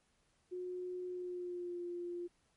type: tone with pitch glide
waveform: sine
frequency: 362.3 to 349.8 Hz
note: F#4 to F4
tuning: -36 to +3 cents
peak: -39 dBFS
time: 0.51-2.28 s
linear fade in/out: 20 ms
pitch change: -61 cents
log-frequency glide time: 1.07-1.82 s
effects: pink hiss -75 dBFS RMS until 2.56 s + MP3 48 kbps